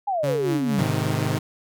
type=exponential sweep; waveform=sine; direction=down; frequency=840 to 174.61 Hz; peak=-21 dBFS; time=0.07-0.83 s; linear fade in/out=10 ms
type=tone with tremolo; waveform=sawtooth; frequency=141.3 Hz; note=C#3; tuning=34 cents sharp; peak=-20 dBFS; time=0.23-0.91 s; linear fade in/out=10 ms; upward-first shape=sine; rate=4.3 Hz; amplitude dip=55%
type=chord; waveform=sawtooth; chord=Ab major; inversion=none; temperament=equal with one note detuned; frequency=106.31 / 130.81 / 155.56 Hz; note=Ab2 / C3 / Eb3; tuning=+41 / 0 / 0 cents; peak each=-22 dBFS; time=0.78-1.39 s; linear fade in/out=10 ms
effects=none